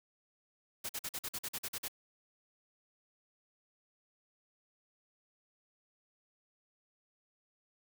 white noise bursts, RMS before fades -39 dBFS, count 11, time 0.84-1.883 s, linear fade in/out 10 ms, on 53 ms, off 46 ms, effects none

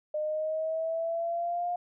sine exponential sweep, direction up, 606 to 710 Hz, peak -28 dBFS, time 0.14-1.76 s, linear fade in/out 5 ms, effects none

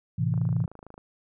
sine chord, A minor, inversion none, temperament equal, 110 / 130.81 / 164.81 Hz, A2 / C3 / E3, 0 / 0 / 0 cents, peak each -27 dBFS, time 0.18-0.66 s, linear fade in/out 10 ms
click train, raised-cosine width 1 ms, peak -31 dBFS, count 18, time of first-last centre 0.34-0.979 s, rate 26.6 Hz
effects none

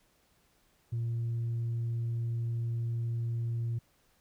sine tone, 116.54 Hz, A#2, in tune, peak -28 dBFS, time 0.92-3.79 s, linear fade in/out 10 ms, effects tanh soft clip ceiling -28 dBFS + pink hiss -69 dBFS RMS until 4.2 s

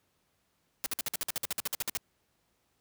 white noise bursts, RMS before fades -32 dBFS, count 16, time 0.84-1.971 s, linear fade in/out 0 ms, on 21 ms, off 53 ms, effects pink hiss -74 dBFS RMS until 2.8 s + high-pass 60 Hz 12 dB/octave

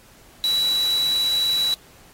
sine tone in noise, 3926 Hz, B7, 11 cents flat, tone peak -18 dBFS, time 0.44-1.74 s, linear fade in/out 0 ms, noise white, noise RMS -33 dBFS, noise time 0.44-1.74 s, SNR +12 dB, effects pink hiss -51 dBFS RMS until 2.13 s + AAC 48 kbps

